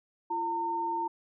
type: tone pair together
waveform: sine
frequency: 341 / 911 Hz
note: F4 / A#5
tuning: -41 / -40 cents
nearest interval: octave + perfect fourth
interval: 1701 cents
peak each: -37 / -29 dBFS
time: 0.3-1.08 s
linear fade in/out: 10 ms
effects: none